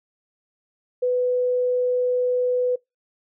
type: tone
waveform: sine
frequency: 497.6 Hz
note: B4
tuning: 13 cents sharp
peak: -18 dBFS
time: 1.02-2.76 s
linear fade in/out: 10 ms
effects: noise-tail reverb RT60 0.2 s tail -25 dB re dry